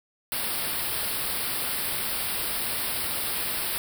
white band-stop noise, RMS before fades -29 dBFS, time 0.32-3.78 s, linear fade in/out 0 ms, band 5200 to 8400 Hz, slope 96 dB/octave, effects none

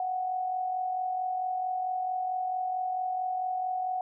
sine tone with amplitude modulation, 740 Hz, F#5, in tune, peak -26 dBFS, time 0-4.01 s, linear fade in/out 2 ms, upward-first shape sine, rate 44.5 Hz, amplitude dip 45%, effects none

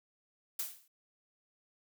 blue noise with exponential decay, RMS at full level -33 dBFS, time 0.59-0.88 s, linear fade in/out 5 ms, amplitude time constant 63 ms, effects none

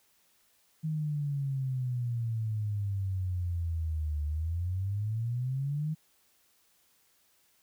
sine exponential two-way sweep, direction down then up, 158.8 to 73.7 to 158.8 Hz, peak -29 dBFS, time 0.83-5.95 s, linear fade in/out 20 ms, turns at 4.24 s, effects white hiss -68 dBFS RMS until 7.62 s

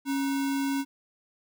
sine tone with sample-and-hold, 275.1 Hz, C#4, 13 cents flat, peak -25 dBFS, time 0.05-0.85 s, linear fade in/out 50 ms, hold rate 1225 Hz, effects none

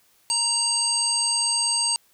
harmonic tone, 932.3 Hz, A#5, in tune, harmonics 1 / 3 / 5 / 7 / 9, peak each -32 / -34 / -24 / -33 / -23 dBFS, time 0.3-1.96 s, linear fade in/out 0 ms, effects white hiss -61 dBFS RMS until 2.13 s

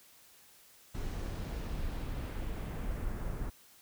brown noise with low-pass filter sweep, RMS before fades -37 dBFS, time 0.94-3.5 s, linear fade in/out 10 ms, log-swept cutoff 8400 to 1600 Hz, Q 1, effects white hiss -60 dBFS RMS until 3.81 s

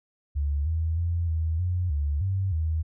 sine tone with pitch steps, 71.9 / 80.9 / 85.1 / 80.7 / 89.7 / 72.6 / 96 / 79.8 Hz, D2 / E2 / F2 / E2 / F2 / D2 / G2 / D#2, -36 / -32 / -44 / -36 / +47 / -19 / -36 / +44 cents, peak -23 dBFS, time 0.35-2.83 s, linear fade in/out 20 ms, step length 310 ms, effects none

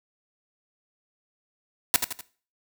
white noise with echo, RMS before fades -18 dBFS, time 1.94-1.96 s, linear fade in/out 0 ms, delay 83 ms, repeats 3, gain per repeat -7 dB, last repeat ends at 2.209 s, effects noise-tail reverb RT60 0.4 s tail -17 dB re dry

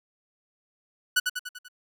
sawtooth tone with echo, 1480 Hz, F#6, in tune, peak -15 dBFS, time 1.16-1.2 s, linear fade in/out 10 ms, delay 97 ms, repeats 5, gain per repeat -5 dB, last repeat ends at 1.685 s, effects none

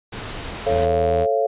pink noise, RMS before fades -31 dBFS, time 0.12-0.86 s, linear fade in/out 10 ms
sine chord, A augmented, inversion none, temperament just, 440 / 550 / 687.5 Hz, A4 / C#5 / E#5, 0 / -14 / -27 cents, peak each -21 dBFS, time 0.66-1.47 s, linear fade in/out 10 ms
sawtooth tone, 82.41 Hz, E2, in tune, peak -20 dBFS, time 0.67-1.27 s, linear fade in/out 50 ms
effects resampled to 8000 Hz

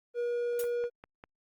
triangle tone, 479.3 Hz, A#4, 48 cents sharp, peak -27 dBFS, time 0.14-0.9 s, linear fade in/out 50 ms
blue noise with exponential decay, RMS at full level -34 dBFS, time 0.59-0.72 s, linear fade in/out 5 ms, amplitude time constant 27 ms
click train, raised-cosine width 0.5 ms, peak -32 dBFS, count 4, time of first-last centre 0.64-1.239 s, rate 5.01 Hz
effects Opus 24 kbps

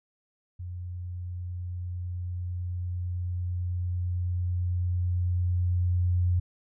sine tone with level ramp, 89.1 Hz, F2, 35 cents sharp, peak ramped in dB -34 to -21 dBFS, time 0.59-6.4 s, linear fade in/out 10 ms, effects none

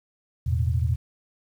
sine chord, E suspended fourth, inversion none, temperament equal with one note detuned, 82.41 / 110 / 123.11 Hz, E2 / A2 / B2, 0 / 0 / -5 cents, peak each -23 / -27 / -26 dBFS, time 0.46-0.96 s, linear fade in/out 10 ms, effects 9-bit

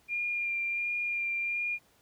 sine tone with vibrato, 2400 Hz, D7, 37 cents sharp, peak -29 dBFS, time 0.08-1.79 s, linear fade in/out 50 ms, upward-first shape sine, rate 1.4 Hz, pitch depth 16 cents each way, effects pink hiss -65 dBFS RMS until 2.01 s + high-pass 60 Hz 12 dB/octave

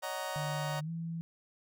30% pulse chord, D# minor seventh, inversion third, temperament just, 560 / 622.3 / 746.7 / 933.4 Hz, C#5 / D#5 / F#5 / A#5, +18 / 0 / +16 / +2 cents, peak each -39 dBFS, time 0.02-0.81 s, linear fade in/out 20 ms
sine tone with pitch glide, 149.5 to 165.88 Hz, D3 to E3, +31 to +11 cents, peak -35 dBFS, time 0.36-1.21 s, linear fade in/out 0 ms, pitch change +180 cents, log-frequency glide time 0.81-0.9 s
effects none

